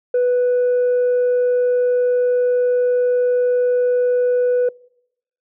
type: tone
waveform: sine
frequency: 493.9 Hz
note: B4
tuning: in tune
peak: -11 dBFS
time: 0.14-4.69 s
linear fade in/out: 5 ms
effects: noise-tail reverb RT60 0.8 s tail -26 dB re dry + tanh soft clip ceiling -12 dBFS